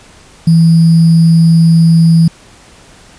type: tone with sample-and-hold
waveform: sine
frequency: 164.81 Hz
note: E3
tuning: in tune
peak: -3 dBFS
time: 0.47-2.28 s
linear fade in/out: 5 ms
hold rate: 4900 Hz
effects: pink hiss -40 dBFS RMS until 3.18 s + resampled to 22050 Hz